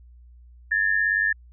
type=tone pair together; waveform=sine; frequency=1702.2 / 1800 Hz; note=G#6 / A6; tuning=+42 / +39 cents; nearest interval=minor second; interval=97 cents; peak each=-22 dBFS; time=0.71-1.33 s; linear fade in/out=10 ms; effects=added 60 Hz sine -46 dBFS peak until 1.52 s